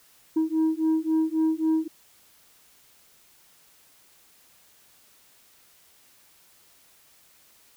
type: beating tone pair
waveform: sine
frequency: 316.5 / 320.2 Hz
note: D#4 / D#4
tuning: +30 / +50 cents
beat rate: 3.7 Hz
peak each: -22 dBFS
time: 0.36-1.88 s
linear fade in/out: 10 ms
effects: tanh soft clip ceiling -18 dBFS + white hiss -58 dBFS RMS until 7.76 s